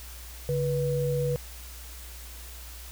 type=tone pair together; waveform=sine; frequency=142.5 / 488.3 Hz; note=C#3 / B4; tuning=+48 / -20 cents; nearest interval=octave + major sixth; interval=2132 cents; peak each=-27 dBFS; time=0.49-1.36 s; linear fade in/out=0 ms; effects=added 60 Hz sine -42 dBFS peak until 2.91 s + white hiss -46 dBFS RMS until 2.91 s